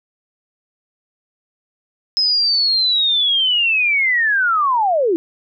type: linear sweep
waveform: sine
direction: down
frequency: 5140 to 313 Hz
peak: -13 dBFS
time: 2.17-5.16 s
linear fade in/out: 0 ms
effects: none